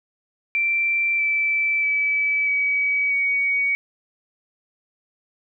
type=tone with pitch steps; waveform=sine; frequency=2349 / 2323 / 2298 / 2273 / 2248 Hz; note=D7 / D7 / D7 / C#7 / C#7; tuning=0 / -20 / -38 / +43 / +24 cents; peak=-18 dBFS; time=0.55-3.75 s; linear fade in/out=0 ms; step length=640 ms; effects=none